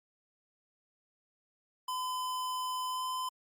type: tone with pitch glide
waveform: square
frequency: 1015 to 1021.5 Hz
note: B5 to C6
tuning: +47 to -42 cents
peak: -34 dBFS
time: 1.88-3.29 s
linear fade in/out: 5 ms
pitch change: +11 cents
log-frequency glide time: 2.89-3.03 s
effects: Opus 48 kbps